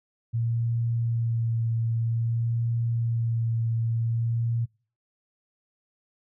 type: tone with vibrato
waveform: sine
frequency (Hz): 115.6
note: A#2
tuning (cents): -14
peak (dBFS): -23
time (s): 0.33-4.66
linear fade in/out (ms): 20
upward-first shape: sine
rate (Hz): 0.52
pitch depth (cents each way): 17
effects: noise-tail reverb RT60 0.4 s tail -26 dB re dry